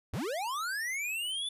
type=linear sweep; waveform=square; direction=up; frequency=62.4 to 3520 Hz; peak=-33 dBFS; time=0.13-1.49 s; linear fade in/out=5 ms; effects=resampled to 32000 Hz